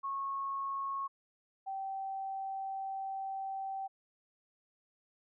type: tone pair in turn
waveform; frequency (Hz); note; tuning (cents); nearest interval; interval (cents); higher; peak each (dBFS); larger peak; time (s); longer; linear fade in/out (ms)
sine; 1096 / 775; C#6 / G5; -20 / -20; tritone; 600; first; -34 / -36; first; 0.03-1.08 / 1.66-3.88; second; 20
effects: none

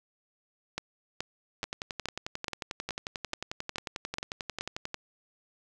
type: two click trains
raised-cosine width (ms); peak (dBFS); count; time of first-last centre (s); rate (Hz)
0.2; -15 / -17; 10 / 38; 0.78-4.61 / 1.64-4.944; 2.35 / 11.2
effects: none

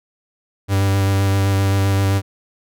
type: tone with vibrato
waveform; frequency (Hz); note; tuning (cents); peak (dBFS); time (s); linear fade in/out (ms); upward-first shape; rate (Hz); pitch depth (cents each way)
45% pulse; 98; G2; 0; -14; 0.68-2.22; 50; square; 7.7; 12
effects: none

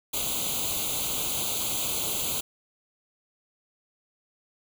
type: noise with comb filter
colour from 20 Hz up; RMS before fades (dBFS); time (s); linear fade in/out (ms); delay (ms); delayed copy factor
white; -29; 0.13-2.41; 10; 0.28; +1
effects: none

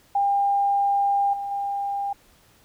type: tone with level steps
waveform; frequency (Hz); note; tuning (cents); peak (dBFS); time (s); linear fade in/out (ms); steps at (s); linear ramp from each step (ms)
sine; 801; G5; +37; -18 / -27 / -24; 0.15-2.13; 5; 1.33 / 1.51; 5
effects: pink hiss -57 dBFS RMS until 2.64 s

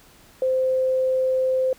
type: tone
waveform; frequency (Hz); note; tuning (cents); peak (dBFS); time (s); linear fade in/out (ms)
sine; 519; C5; -14; -18; 0.42-1.73; 2
effects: pink hiss -52 dBFS RMS until 1.78 s

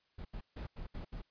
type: noise bursts at uneven times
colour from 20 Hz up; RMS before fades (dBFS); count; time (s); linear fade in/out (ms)
brown; -43; 6; 0.18-0.25 / 0.33-0.41 / 0.56-0.67 / 0.76-0.87 / 0.94-1.05 / 1.12-1.22; 10
effects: white hiss -75 dBFS RMS until 1.3 s + resampled to 11025 Hz

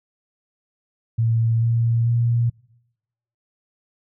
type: tone with pitch steps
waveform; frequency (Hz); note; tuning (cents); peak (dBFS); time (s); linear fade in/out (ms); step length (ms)
sine; 114.3 / 116.16 / 118.06; A#2 / A#2 / A#2; -34 / -6 / +22; -16; 1.18-2.5; 10; 440
effects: noise-tail reverb RT60 0.9 s tail -25 dB re dry

